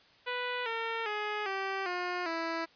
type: tone with pitch steps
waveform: 10% pulse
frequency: 493.9 / 455.5 / 420.1 / 387.5 / 357.4 / 329.6 Hz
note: B4 / A#4 / G#4 / G4 / F4 / E4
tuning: 0 / -40 / +20 / -20 / +40 / 0 cents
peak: -24 dBFS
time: 0.26-2.66 s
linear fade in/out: 20 ms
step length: 400 ms
effects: white hiss -61 dBFS RMS until 2.75 s + resampled to 11025 Hz